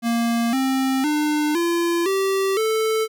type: tone with pitch steps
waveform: square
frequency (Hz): 233.1 / 264.7 / 300.6 / 341.3 / 387.5 / 440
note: A#3 / C4 / D4 / F4 / G4 / A4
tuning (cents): 0 / +20 / +40 / -40 / -20 / 0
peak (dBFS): -19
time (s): 0.02-3.08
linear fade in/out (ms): 50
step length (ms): 510
effects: none